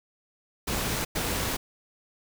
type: noise bursts at uneven times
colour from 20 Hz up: pink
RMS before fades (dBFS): -29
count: 2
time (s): 0.67-1.05 / 1.15-1.57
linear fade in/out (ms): 10
effects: none